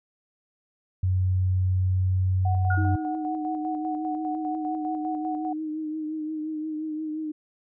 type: tone with pitch glide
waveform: sine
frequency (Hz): 92.7 to 93.34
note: F#2 to F#2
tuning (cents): +4 to +16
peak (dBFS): -20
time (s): 1.03-2.96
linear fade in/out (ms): 5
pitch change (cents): +12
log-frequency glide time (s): 1.66-2.38
type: tone with tremolo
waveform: sine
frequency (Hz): 740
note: F#5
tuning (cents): 0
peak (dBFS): -28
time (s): 2.45-5.53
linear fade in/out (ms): 5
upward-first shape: square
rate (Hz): 5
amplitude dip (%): 50
type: tone with exponential decay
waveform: sine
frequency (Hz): 1440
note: F#6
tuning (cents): -47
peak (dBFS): -25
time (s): 2.7-3.26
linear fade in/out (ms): 5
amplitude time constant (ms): 120
type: tone with vibrato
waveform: sine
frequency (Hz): 310.2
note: D#4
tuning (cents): -5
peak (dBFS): -28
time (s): 2.77-7.32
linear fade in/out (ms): 10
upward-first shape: triangle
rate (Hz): 5.7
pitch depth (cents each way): 37
effects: none